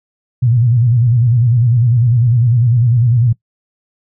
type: tone with vibrato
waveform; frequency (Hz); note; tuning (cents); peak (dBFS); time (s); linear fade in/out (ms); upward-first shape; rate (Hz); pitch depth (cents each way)
sine; 119.3; A#2; +41; -8; 0.42-3.33; 10; square; 10; 95
effects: noise-tail reverb RT60 0.1 s tail -21 dB re dry